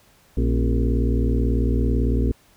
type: harmonic tone with a mistuned harmonic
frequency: 58.27 Hz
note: A#1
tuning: in tune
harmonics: 1 / 2 / 4 / 5 / 6 / 7 / 8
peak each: -19 / -25 / -27 / -27 / -32 / -31 / -34 dBFS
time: 0.37-2.32 s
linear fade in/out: 5 ms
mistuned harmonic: 5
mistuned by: -120 cents
effects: pink hiss -56 dBFS RMS until 2.56 s